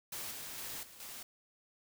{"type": "noise with level steps", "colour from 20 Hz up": "white", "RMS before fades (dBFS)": [-42, -45, -43, -55, -47], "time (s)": [0.12, 1.23], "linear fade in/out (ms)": 5, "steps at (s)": [0.31, 0.58, 0.83, 1], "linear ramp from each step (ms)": 2, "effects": []}